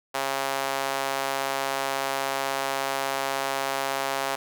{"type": "tone with high-pass filter", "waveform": "sawtooth", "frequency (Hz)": 136.4, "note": "C#3", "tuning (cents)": -28, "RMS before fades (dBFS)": -28, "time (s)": [0.14, 4.36], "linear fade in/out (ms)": 10, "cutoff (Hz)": 710, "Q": 1.3, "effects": []}